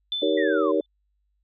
sine tone with exponential decay, 3520 Hz, A7, in tune, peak -23 dBFS, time 0.12-0.86 s, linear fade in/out 1 ms, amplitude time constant 160 ms
sine chord, Eb dominant seventh, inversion none, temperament just, 311.1 / 388.9 / 466.7 / 560 Hz, Eb4 / G4 / Bb4 / Db5, 0 / -14 / +2 / +18 cents, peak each -25 dBFS, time 0.22-0.81 s, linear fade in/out 5 ms
sine linear sweep, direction down, 1975.5 to 988 Hz, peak -27 dBFS, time 0.37-0.72 s, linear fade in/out 10 ms
effects added 50 Hz sine -68 dBFS peak until 1.43 s

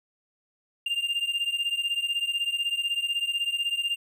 triangle beating tone pair, 2794 / 2810 Hz, F7 / F7, 0 / +10 cents, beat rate 16 Hz, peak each -26 / -28 dBFS, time 0.86-3.96 s, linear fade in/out 5 ms, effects none

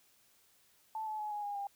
sine tone with pitch steps, 877 / 861.4 / 846.1 / 831.1 / 816.4 / 801.9 Hz, A5 / A5 / G#5 / G#5 / G#5 / G5, -6 / -37 / +32 / +1 / -30 / +39 cents, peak -36 dBFS, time 0.95-1.67 s, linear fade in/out 2 ms, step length 120 ms, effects white hiss -68 dBFS RMS until 1.75 s

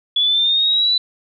sine linear sweep, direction up, 3403 to 3998 Hz, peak -13 dBFS, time 0.16-0.98 s, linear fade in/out 5 ms, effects none

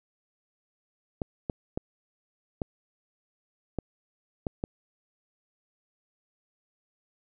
clicks, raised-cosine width 2 ms, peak -16 dBFS, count 7, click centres 1.218 / 1.498 / 1.775 / 2.618 / 3.787 / 4.468 / 4.639 s, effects none

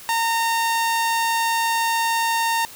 sawtooth tone, 917 Hz, A#5, 29 cents flat, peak -15 dBFS, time 0.09-2.65 s, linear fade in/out 0 ms, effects white hiss -41 dBFS RMS until 2.75 s

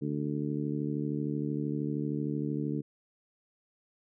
harmonic tone, 73 Hz, D2, 10 cents flat, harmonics 2 / 3 / 4 / 5 / 6, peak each -34 / -36 / -34 / -41 / -41 dBFS, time 0.01-2.82 s, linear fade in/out 20 ms, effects none

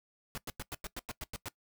pink noise bursts, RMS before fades -40 dBFS, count 10, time 0.35-1.484 s, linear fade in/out 0 ms, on 27 ms, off 96 ms, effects noise-tail reverb RT60 0.1 s tail -20 dB re dry

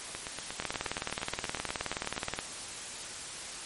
two click trains, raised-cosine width 0.3 ms, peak -15 / -20 dBFS, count 35 / 19, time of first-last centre 0.6-2.389 / 0.15-2.283 s, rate 19 / 8.44 Hz, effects white hiss -41 dBFS RMS until 3.65 s + MP3 48 kbps

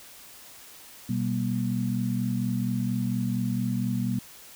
sine tone cluster, 123.9 / 194 / 238.3 Hz, B2 / G3 / A#3, +6 / -18 / +38 cents, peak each -29 dBFS, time 1.09-4.19 s, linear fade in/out 5 ms, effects white hiss -48 dBFS RMS until 4.55 s

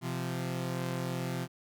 sawtooth tone pair together, 129.5 / 172.86 Hz, C3 / F3, -17 / -17 cents, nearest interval perfect fourth, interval 500 cents, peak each -31 / -32 dBFS, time 0.01-1.48 s, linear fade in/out 50 ms, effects none

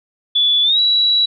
sine tone with pitch glide, 3445 to 3912 Hz, A7 to B7, -37 to -17 cents, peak -11 dBFS, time 0.35-1.26 s, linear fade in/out 10 ms, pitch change +220 cents, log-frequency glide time 0.63-0.79 s, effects none

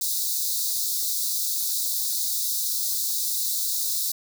white high-pass noise, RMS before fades -26 dBFS, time 0.01-4.12 s, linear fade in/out 5 ms, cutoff 3700 Hz, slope 96 dB/octave, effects none

